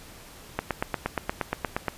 click train, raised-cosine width 0.5 ms, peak -10 dBFS, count 12, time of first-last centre 0.59-1.883 s, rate 8.51 Hz, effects pink hiss -47 dBFS RMS until 1.97 s + resampled to 32000 Hz

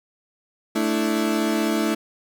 35% pulse chord, A suspended fourth, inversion none, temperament equal, 220 / 293.7 / 329.6 Hz, A3 / D4 / E4, 0 / 0 / 0 cents, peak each -22 / -25 / -22 dBFS, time 0.75-1.95 s, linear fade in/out 10 ms, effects none

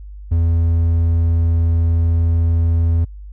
triangle tone, 83.4 Hz, E2, 21 cents sharp, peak -10 dBFS, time 0.31-3.05 s, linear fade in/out 10 ms, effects added 50 Hz sine -31 dBFS peak until 3.32 s

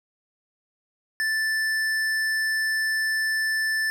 sine tone with tanh clipping, 1760 Hz, A6, in tune, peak -24 dBFS, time 1.2-3.9 s, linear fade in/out 0 ms, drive 15 dB, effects none

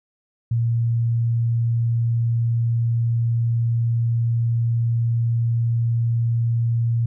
sine tone, 116.54 Hz, A#2, in tune, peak -17 dBFS, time 0.51-7.06 s, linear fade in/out 5 ms, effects none

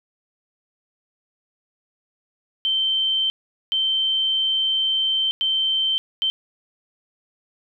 sine tone bursts at uneven times, 3110 Hz, G7, 14 cents flat, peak -18 dBFS, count 4, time 2.65-3.3 / 3.72-5.31 / 5.41-5.98 / 6.22-6.3 s, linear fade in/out 0 ms, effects none

